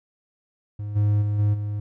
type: tone with level steps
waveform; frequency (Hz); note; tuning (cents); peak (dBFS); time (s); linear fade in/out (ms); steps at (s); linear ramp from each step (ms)
triangle; 103.83; G#2; 0; -26 / -15 / -19 / -15 / -23; 0.79-1.8; 5; 0.95 / 1.21 / 1.38 / 1.53; 20
effects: none